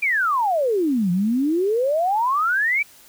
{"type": "exponential two-way sweep", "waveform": "sine", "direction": "down then up", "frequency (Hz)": [2434, 171.4, 2360], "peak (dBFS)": -17, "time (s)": [0.02, 2.83], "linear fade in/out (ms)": 10, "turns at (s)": 1.11, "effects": ["white hiss -49 dBFS RMS until 3.08 s"]}